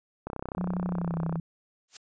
click train, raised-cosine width 1 ms, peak -20 dBFS, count 36, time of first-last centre 0.27-1.357 s, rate 32.2 Hz
sine tone with pitch glide, 179.8 to 164.88 Hz, F#3 to E3, -49 to +1 cents, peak -28 dBFS, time 0.57-1.4 s, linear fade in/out 2 ms, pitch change -150 cents, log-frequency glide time 0.88-1.2 s
blue noise with exponential growth, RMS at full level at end -32 dBFS, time 1.88-1.97 s, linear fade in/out 5 ms, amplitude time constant 18 ms
effects resampled to 16000 Hz

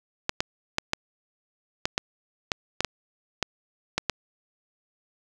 clicks, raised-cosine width 0.2 ms, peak -6 dBFS, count 12, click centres 0.294 / 0.405 / 0.784 / 0.934 / 1.855 / 1.979 / 2.518 / 2.806 / 2.847 / 3.427 / 3.98 / 4.097 s, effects none

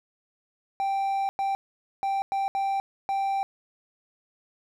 triangle tone bursts at uneven times, 784 Hz, G5, in tune, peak -22 dBFS, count 6, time 0.8-1.29 / 1.39-1.55 / 2.03-2.22 / 2.32-2.48 / 2.55-2.8 / 3.09-3.43 s, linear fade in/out 0 ms, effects none

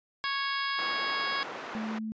harmonic tone, 553 Hz, C#5, 4 cents flat, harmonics 2 / 3 / 4 / 5 / 6 / 7 / 8 / 9, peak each -33 / -34 / -37 / -43 / -38 / -44 / -43 / -39 dBFS, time 0.24-1.43 s, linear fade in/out 0 ms
white band-pass noise, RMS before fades -40 dBFS, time 0.78-1.99 s, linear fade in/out 10 ms, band 300 to 1400 Hz, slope 12 dB/octave
sine tone, 219 Hz, A3, 8 cents flat, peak -32 dBFS, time 1.75-2.12 s, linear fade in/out 0 ms
effects resampled to 16000 Hz

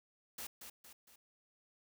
white noise with echo, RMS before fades -45 dBFS, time 0.38-0.47 s, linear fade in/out 5 ms, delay 230 ms, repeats 3, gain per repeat -6 dB, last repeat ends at 1.16 s, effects none

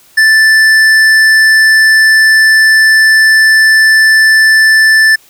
triangle tone with tanh clipping, 1760 Hz, A6, in tune, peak -5 dBFS, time 0.17-5.16 s, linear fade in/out 10 ms, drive 16 dB, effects white hiss -44 dBFS RMS until 5.29 s

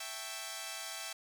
5% pulse chord, A dominant seventh, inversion second, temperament equal, 659.3 / 784 / 880 / 1108.7 Hz, E5 / G5 / A5 / C#6, 0 / 0 / 0 / 0 cents, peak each -33 / -33 / -38 / -36 dBFS, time 0-1.13 s, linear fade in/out 5 ms, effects none

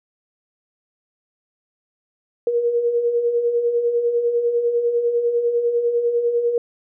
sine beating tone pair, 466.2 / 476.2 Hz, A#4 / A#4, 0 / +37 cents, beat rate 10 Hz, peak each -26 / -17 dBFS, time 2.47-6.58 s, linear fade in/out 2 ms, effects none

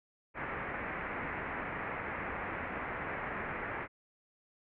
white low-pass noise, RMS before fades -39 dBFS, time 0.34-3.88 s, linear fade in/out 50 ms, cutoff 2200 Hz, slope 48 dB/octave, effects none

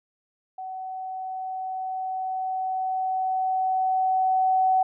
sine tone with level ramp, 753 Hz, F#5, 30 cents sharp, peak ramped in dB -32 to -17 dBFS, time 0.58-4.83 s, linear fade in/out 5 ms, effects none

